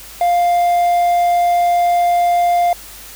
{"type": "tone", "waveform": "triangle", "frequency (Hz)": 700, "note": "F5", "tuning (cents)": 4, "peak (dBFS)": -9, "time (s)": [0.21, 2.73], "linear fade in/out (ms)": 2, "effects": ["added 50 Hz sine -43 dBFS peak until 3.15 s", "white hiss -36 dBFS RMS until 3.15 s"]}